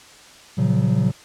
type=chord; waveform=triangle; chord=Gb major seventh; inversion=first; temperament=equal with one note detuned; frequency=116.54 / 138.59 / 174.61 / 188.78 Hz; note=Bb2 / Db3 / F3 / Gb3; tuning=0 / 0 / 0 / +35 cents; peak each=-19 / -19 / -21 / -19 dBFS; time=0.57-1.12 s; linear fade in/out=20 ms; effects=white hiss -45 dBFS RMS until 1.24 s + low-pass 7000 Hz 12 dB/octave